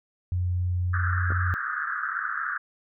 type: tone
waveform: sine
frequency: 89.6 Hz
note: F2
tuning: 45 cents sharp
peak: -23 dBFS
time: 0.32-1.54 s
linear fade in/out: 0 ms
type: band-pass noise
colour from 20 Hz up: white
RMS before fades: -30 dBFS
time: 0.93-2.58 s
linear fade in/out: 10 ms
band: 1200 to 1700 Hz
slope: 96 dB/octave
type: clicks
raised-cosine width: 2 ms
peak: -23 dBFS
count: 2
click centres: 1.305 / 1.32 s
effects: none